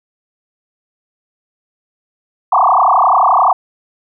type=tone with frequency modulation; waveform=sine; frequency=945 Hz; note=A#5; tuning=23 cents sharp; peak=-7 dBFS; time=2.52-3.53 s; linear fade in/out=5 ms; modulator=31.5 Hz; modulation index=7.5; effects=none